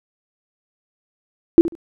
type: tone with echo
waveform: sine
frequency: 335.6 Hz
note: E4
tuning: 31 cents sharp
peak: -3 dBFS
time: 1.58-1.61 s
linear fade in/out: 0 ms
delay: 71 ms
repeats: 2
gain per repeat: -15 dB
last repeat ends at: 1.752 s
effects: none